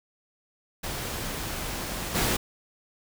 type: noise with level steps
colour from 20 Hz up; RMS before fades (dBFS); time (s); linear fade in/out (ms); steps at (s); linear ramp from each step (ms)
pink; -33 / -25; 0.83-2.37; 10; 2.14; 20
effects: none